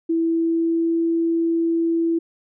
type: tone with pitch glide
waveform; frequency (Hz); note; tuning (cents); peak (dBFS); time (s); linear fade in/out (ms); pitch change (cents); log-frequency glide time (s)
sine; 329.6 to 332.3; E4 to E4; 0 to +14; -17; 0.09-2.19; 10; +14; 0.21-0.99
effects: none